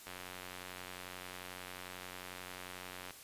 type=click train; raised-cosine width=0.3 ms; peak=-29 dBFS; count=278; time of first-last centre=0.07-3.107 s; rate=91.2 Hz; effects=white hiss -54 dBFS RMS until 3.23 s + resampled to 32000 Hz